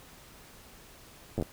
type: slowing click train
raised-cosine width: 2 ms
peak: -18 dBFS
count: 5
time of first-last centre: 1.38-1.424 s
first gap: 9 ms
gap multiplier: 1.14
effects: pink hiss -53 dBFS RMS until 1.52 s